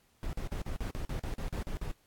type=noise bursts; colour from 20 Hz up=brown; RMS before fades=-35 dBFS; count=12; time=0.23-1.914 s; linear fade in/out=0 ms; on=100 ms; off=44 ms; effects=pink hiss -69 dBFS RMS until 2.06 s + AAC 64 kbps